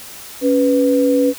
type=tone pair together; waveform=sine; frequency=277.9 / 495.1 Hz; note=C#4 / B4; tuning=+4 / +4 cents; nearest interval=minor seventh; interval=1000 cents; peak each=-14 dBFS; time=0.41-1.34 s; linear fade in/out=50 ms; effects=white hiss -35 dBFS RMS until 1.38 s